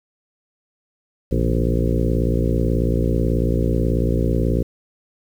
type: harmonic tone with a mistuned harmonic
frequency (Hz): 58.27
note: A#1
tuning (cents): 0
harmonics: 1 / 2 / 3 / 4 / 5 / 6 / 7 / 8 / 9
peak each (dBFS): -20 / -23 / -25 / -26 / -27 / -28 / -28 / -29 / -30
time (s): 1.31-4.63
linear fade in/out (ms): 10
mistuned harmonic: 3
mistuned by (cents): -87
effects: 8-bit